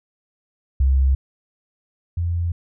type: tone pair in turn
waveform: sine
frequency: 66.7 / 85.79 Hz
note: C2 / F2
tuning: +34 / -30 cents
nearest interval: major third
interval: 436 cents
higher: second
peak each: -13 / -19 dBFS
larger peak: first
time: 0.8-1.15 / 2.17-2.52 s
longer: neither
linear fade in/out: 5 ms
effects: none